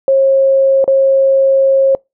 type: tone with dropouts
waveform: sine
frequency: 540 Hz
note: C#5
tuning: 45 cents flat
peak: -6 dBFS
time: 0.08-1.95 s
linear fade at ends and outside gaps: 1 ms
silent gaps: 0.842-0.878 s
effects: noise-tail reverb RT60 0.2 s tail -26 dB re dry